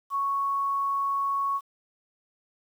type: tone with quantisation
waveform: sine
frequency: 1108.7 Hz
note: C#6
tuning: in tune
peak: -24 dBFS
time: 0.1-1.61 s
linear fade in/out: 50 ms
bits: 9
effects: none